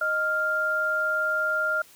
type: tone pair together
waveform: sine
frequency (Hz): 622.3 / 1397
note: D#5 / F6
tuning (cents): 0 / 0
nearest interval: octave + major second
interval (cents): 1400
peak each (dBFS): -30 / -23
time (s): 0.01-1.82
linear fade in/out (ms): 5
effects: white hiss -53 dBFS RMS until 1.95 s